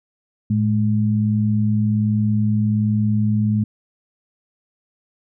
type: tone pair together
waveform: sine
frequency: 110 / 211.3 Hz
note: A2 / G#3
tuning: 0 / +30 cents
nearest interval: major seventh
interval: 1130 cents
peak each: -18 dBFS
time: 0.5-3.64 s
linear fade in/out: 5 ms
effects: none